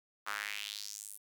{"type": "tone with high-pass filter sweep", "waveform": "sawtooth", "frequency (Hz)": 103.4, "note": "G#2", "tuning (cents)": -7, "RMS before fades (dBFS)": -42, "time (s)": [0.26, 1.18], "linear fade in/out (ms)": 20, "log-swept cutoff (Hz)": [1200, 11000], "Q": 2.9, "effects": []}